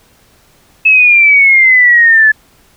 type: exponential sweep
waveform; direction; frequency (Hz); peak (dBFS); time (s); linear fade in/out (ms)
sine; down; 2606 to 1719; -3; 0.85-2.32; 10
effects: pink hiss -48 dBFS RMS until 2.76 s